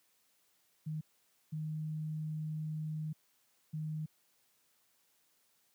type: tone bursts at uneven times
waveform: sine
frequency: 155.1 Hz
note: D#3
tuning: 5 cents flat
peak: -35 dBFS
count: 3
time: 0.86-1.01 / 1.52-3.13 / 3.73-4.06 s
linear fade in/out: 10 ms
effects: white hiss -73 dBFS RMS until 5.74 s + high-pass 100 Hz 12 dB/octave